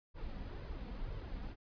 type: noise with flanger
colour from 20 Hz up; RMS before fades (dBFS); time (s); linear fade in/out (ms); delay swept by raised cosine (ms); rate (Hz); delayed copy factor
brown; -43; 0.14-1.56; 50; 1.9 to 4.2; 2; +0.5
effects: resampled to 11025 Hz